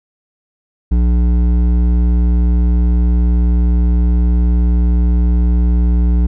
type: tone with hard clipping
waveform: sine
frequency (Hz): 59.6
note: A#1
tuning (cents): +39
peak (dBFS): -11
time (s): 0.91-6.27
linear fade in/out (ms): 10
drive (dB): 10
effects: none